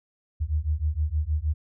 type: beating tone pair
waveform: sine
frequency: 73.42 / 79.82 Hz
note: D2 / D#2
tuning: 0 / +45 cents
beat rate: 6.4 Hz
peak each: -26 dBFS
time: 0.4-1.54 s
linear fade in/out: 20 ms
effects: none